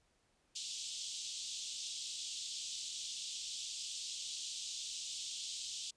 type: band-pass noise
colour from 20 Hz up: pink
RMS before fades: -44 dBFS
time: 0.55-5.91 s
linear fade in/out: 10 ms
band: 3100 to 8200 Hz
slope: 48 dB/octave
effects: pink hiss -75 dBFS RMS until 5.96 s + resampled to 22050 Hz